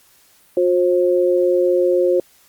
sine tone pair together, 359 / 533.1 Hz, F4 / C5, +48 / +32 cents, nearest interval perfect fifth, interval 684 cents, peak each -15 / -16 dBFS, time 0.57-2.2 s, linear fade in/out 2 ms, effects white hiss -53 dBFS RMS until 2.48 s + Opus 48 kbps

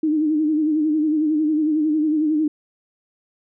sine tone with vibrato, 307.2 Hz, D#4, 22 cents flat, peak -16 dBFS, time 0.03-2.48 s, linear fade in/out 5 ms, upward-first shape sine, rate 11 Hz, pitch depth 61 cents each way, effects none

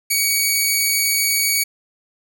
10% pulse tone, 2254 Hz, C#7, 28 cents sharp, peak -7 dBFS, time 0.1-1.64 s, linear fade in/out 10 ms, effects none

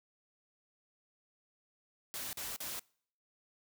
white noise bursts, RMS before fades -41 dBFS, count 3, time 2.14-2.794 s, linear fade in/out 0 ms, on 190 ms, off 42 ms, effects noise-tail reverb RT60 0.6 s tail -26 dB re dry

